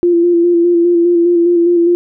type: tone with vibrato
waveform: sine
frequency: 344.7 Hz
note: F4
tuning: 23 cents flat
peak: -7 dBFS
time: 0.03-1.95 s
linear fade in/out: 0 ms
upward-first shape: square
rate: 4.9 Hz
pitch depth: 24 cents each way
effects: none